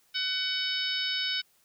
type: harmonic tone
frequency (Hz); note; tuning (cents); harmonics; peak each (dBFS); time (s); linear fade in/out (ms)
750; F#5; +23; 2 / 3 / 4 / 5 / 6 / 7; -36 / -36 / -33 / -33 / -39 / -35; 0.14-1.42; 20
effects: white hiss -66 dBFS RMS until 1.64 s